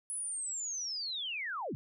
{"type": "linear sweep", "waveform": "sine", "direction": "down", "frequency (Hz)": [10280, 96.1], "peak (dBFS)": -35, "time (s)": [0.1, 1.75], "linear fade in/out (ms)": 0, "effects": []}